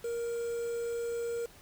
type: tone with quantisation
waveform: triangle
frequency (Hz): 468.9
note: A#4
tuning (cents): +10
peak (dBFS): -30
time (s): 0.04-1.46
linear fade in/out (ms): 5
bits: 8
effects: pink hiss -56 dBFS RMS until 1.61 s